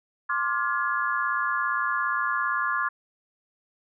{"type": "chord", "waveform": "sine", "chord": "D half-diminished seventh", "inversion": "third", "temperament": "just", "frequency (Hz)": [1057.2, 1174.7, 1409.6, 1691.5], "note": ["C6", "D6", "F6", "Ab6"], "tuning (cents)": [18, 0, 16, 31], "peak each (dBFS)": -29, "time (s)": [0.29, 2.89], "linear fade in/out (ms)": 10, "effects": []}